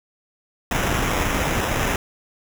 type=noise with sample-and-hold; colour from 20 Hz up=pink; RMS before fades=-22 dBFS; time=0.71-1.96 s; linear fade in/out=2 ms; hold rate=4410 Hz; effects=none

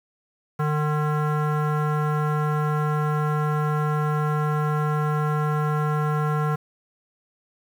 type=tone with low-pass filter; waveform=square; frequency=151 Hz; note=D3; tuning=48 cents sharp; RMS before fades=-23 dBFS; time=0.59-6.56 s; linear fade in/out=10 ms; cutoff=1300 Hz; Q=3.1; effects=8-bit

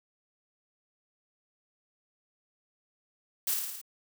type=noise with echo; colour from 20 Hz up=blue; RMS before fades=-29 dBFS; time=3.47-3.54 s; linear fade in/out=5 ms; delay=55 ms; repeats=5; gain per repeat=-3 dB; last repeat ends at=3.815 s; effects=none

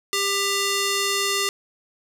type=tone with band-pass filter; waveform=square; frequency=397.4 Hz; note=G4; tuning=24 cents sharp; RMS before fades=-23 dBFS; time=0.13-1.49 s; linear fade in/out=0 ms; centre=5300 Hz; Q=0.63; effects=none

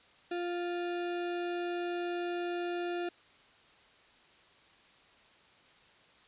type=tone with sample-and-hold; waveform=sine; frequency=349.2 Hz; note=F4; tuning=in tune; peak=-32 dBFS; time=0.31-3.09 s; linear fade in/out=5 ms; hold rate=1050 Hz; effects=white hiss -61 dBFS RMS until 6.27 s + resampled to 8000 Hz

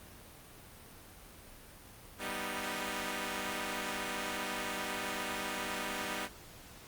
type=chord; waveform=5% pulse; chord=G augmented; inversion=none; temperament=equal; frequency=196 / 246.9 / 311.1 Hz; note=G3 / B3 / D#4; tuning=0 / 0 / 0 cents; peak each=-29 dBFS; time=2.18-6.29 s; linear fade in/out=50 ms; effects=pink hiss -53 dBFS RMS until 6.87 s + Opus 32 kbps

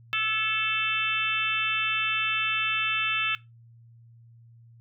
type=harmonic tone with a mistuned harmonic; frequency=440 Hz; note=A4; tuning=in tune; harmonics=3 / 4 / 5 / 6 / 7 / 8; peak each=-31 / -33 / -34 / -27 / -33 / -35 dBFS; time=0.13-3.35 s; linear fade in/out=0 ms; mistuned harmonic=4; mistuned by=-44 cents; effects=noise-tail reverb RT60 0.2 s tail -19 dB re dry + added 116 Hz sine -50 dBFS peak until 4.8 s

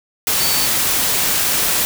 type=tone in noise; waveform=sine; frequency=4501 Hz; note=C#8; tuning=26 cents sharp; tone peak=-22 dBFS; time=0.4-0.66 s; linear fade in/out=0 ms; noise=white; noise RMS=-17 dBFS; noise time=0.27-1.85 s; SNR=-8 dB; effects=none

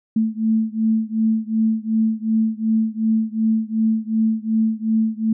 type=beating tone pair; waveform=sine; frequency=220 / 222.7 Hz; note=A3 / A3; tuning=0 / +21 cents; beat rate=2.7 Hz; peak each=-19 / -20 dBFS; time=0.16-5.33 s; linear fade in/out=5 ms; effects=none

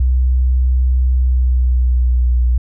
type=tone with pitch glide; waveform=sine; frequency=63.4 to 60.89 Hz; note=B1 to B1; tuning=+46 to -24 cents; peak=-10 dBFS; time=0-2.58 s; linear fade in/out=5 ms; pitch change=-70 cents; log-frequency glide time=1.14-2.43 s; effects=none

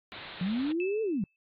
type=low-pass noise; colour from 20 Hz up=white; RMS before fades=-44 dBFS; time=0.12-0.72 s; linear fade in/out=0 ms; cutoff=4100 Hz; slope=96 dB/octave
type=linear two-way sweep; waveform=sine; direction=up then down; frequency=170 to 452.3 to 170 Hz; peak=-27 dBFS; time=0.41-1.24 s; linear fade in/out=2 ms; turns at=1.02 s
type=tone with exponential decay; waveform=sine; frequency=2625 Hz; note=E7; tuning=8 cents flat; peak=-34 dBFS; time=0.8-1.36 s; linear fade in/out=1 ms; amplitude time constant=120 ms
effects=AAC 48 kbps

